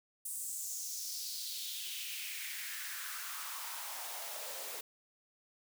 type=noise with high-pass filter sweep; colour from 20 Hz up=white; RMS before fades=-42 dBFS; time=0.25-4.81 s; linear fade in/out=5 ms; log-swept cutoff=9100 to 460 Hz; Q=3; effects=none